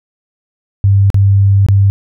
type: tone with dropouts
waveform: sine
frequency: 98.9 Hz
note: G2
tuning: 16 cents sharp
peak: -5 dBFS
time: 0.84-1.9 s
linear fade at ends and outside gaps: 0 ms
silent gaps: 1.102-1.144 / 1.664-1.686 s
effects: none